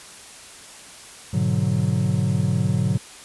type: chord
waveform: triangle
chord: G# half-diminished seventh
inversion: none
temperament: equal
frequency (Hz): 103.83 / 123.47 / 146.83 / 185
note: G#2 / B2 / D3 / F#3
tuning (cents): 0 / 0 / 0 / 0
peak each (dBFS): -22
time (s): 1.33-2.98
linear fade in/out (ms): 10
effects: white hiss -42 dBFS RMS until 3.24 s + resampled to 24000 Hz